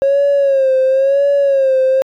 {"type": "tone with vibrato", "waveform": "triangle", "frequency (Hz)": 544, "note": "C#5", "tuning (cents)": -33, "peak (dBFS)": -6, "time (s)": [0.02, 2.02], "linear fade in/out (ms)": 0, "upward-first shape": "sine", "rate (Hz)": 0.97, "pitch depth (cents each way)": 70, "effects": ["tanh soft clip ceiling -6 dBFS"]}